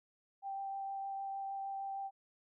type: tone with vibrato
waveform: sine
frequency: 784 Hz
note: G5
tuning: in tune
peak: -38 dBFS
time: 0.42-2.11 s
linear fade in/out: 50 ms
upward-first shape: triangle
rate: 6.5 Hz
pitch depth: 10 cents each way
effects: none